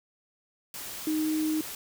sine tone in noise, 311.1 Hz, D#4, in tune, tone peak -25 dBFS, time 1.07-1.61 s, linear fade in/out 2 ms, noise white, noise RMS -39 dBFS, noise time 0.74-1.75 s, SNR +11 dB, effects none

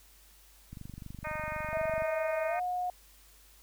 click train, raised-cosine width 5 ms, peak -31 dBFS, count 32, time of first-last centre 0.73-2.022 s, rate 24 Hz
harmonic tone, 307.9 Hz, D#4, 18 cents flat, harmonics 2 / 3 / 4 / 5 / 6 / 7 / 8, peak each -39 / -41 / -42 / -43 / -44 / -44 / -45 dBFS, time 1.24-2.6 s, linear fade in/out 10 ms
sine tone with pitch glide, 640 to 722.5 Hz, D#5 to F#5, +49 to -41 cents, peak -30 dBFS, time 1.73-2.9 s, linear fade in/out 2 ms, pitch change +210 cents, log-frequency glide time 2.47-2.59 s
effects added 50 Hz sine -60 dBFS peak until 3.62 s + white hiss -60 dBFS RMS until 3.62 s

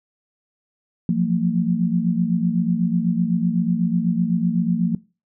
sine tone cluster, 172.9 / 180.9 / 227.9 Hz, F3 / F#3 / A#3, -17 / -39 / -39 cents, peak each -21 dBFS, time 1.09-4.95 s, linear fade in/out 2 ms, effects noise-tail reverb RT60 0.3 s tail -21 dB re dry

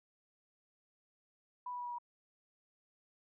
sine tone with pitch steps, 987.8 / 981 / 974.2 / 967.5 / 960.8 Hz, B5 / B5 / B5 / B5 / B5, 0 / -12 / -24 / -36 / -48 cents, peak -39 dBFS, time 1.66-1.985 s, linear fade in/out 5 ms, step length 65 ms, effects none

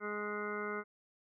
harmonic tone, 208.5 Hz, G#3, 7 cents sharp, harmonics 1 / 2 / 3 / 4 / 5 / 6 / 7 / 9 / 10, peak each -45 / -40 / -50 / -53 / -49 / -43 / -43 / -56 / -47 dBFS, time 0-0.84 s, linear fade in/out 50 ms, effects none

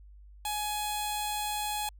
15% pulse tone with notch filter, 839 Hz, G#5, 17 cents sharp, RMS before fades -33 dBFS, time 0.45-1.89 s, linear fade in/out 2 ms, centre 1900 Hz, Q 0.65, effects added 50 Hz sine -49 dBFS peak until 1.99 s

